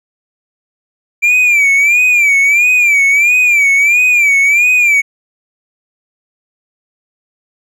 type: tone with vibrato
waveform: triangle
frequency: 2349 Hz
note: D7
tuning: in tune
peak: -5 dBFS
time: 1.22-5.02 s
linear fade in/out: 20 ms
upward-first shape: sine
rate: 1.5 Hz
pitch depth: 110 cents each way
effects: none